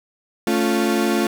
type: chord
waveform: 35% pulse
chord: A augmented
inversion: none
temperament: equal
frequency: 220 / 277.2 / 349.2 Hz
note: A3 / C#4 / E#4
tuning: 0 / 0 / 0 cents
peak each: -19 / -22 / -19 dBFS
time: 0.47-1.27 s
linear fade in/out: 2 ms
effects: none